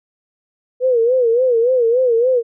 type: tone with vibrato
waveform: sine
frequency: 485.5 Hz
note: B4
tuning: 30 cents flat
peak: -11 dBFS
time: 0.8-2.43 s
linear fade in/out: 50 ms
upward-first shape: sine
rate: 3.5 Hz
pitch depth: 120 cents each way
effects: none